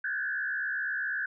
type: tone with frequency modulation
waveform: sine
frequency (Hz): 1606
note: G6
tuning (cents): +41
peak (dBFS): -29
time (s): 0.04-1.26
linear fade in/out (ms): 5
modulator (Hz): 67.9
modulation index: 1.7
effects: none